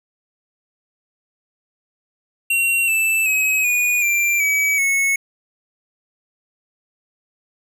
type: tone with pitch steps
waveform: square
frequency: 2744 / 2644 / 2548 / 2456 / 2367 / 2281 / 2198 Hz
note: F7 / E7 / D#7 / D#7 / D7 / C#7 / C#7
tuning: -31 / +5 / +41 / -23 / +13 / +49 / -15 cents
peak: -16 dBFS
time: 2.5-5.16 s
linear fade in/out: 5 ms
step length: 380 ms
effects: none